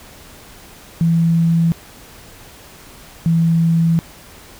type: tone pair in turn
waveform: sine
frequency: 166.3 / 165.57 Hz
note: E3 / E3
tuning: +16 / +8 cents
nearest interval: unison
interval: 8 cents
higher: first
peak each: -11 dBFS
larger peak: neither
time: 1.01-1.72 / 3.26-3.99 s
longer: second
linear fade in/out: 0 ms
effects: pink hiss -41 dBFS RMS until 4.59 s